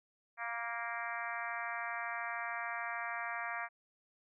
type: harmonic tone with a mistuned harmonic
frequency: 233.1 Hz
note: A#3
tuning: in tune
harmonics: 3 / 4 / 5 / 6 / 7 / 8 / 9 / 10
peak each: -44 / -46 / -44 / -46 / -44 / -45 / -47 / -48 dBFS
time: 0.37-3.69 s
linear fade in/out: 50 ms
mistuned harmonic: 4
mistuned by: +21 cents
effects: none